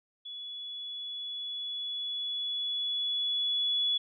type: tone with level ramp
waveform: sine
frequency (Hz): 3405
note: G#7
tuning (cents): +42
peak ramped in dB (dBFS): -39 to -25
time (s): 0.25-3.98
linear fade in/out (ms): 10
effects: none